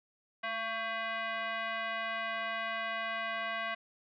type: tone with frequency modulation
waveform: sine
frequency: 220 Hz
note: A3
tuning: in tune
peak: -33 dBFS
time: 0.43-3.75 s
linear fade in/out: 10 ms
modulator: 899 Hz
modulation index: 2.6
effects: none